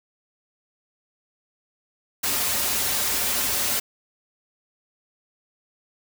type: noise with comb filter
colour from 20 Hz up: white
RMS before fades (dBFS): -24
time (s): 2.23-3.8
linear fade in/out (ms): 10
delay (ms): 6.1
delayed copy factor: -0.85
effects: none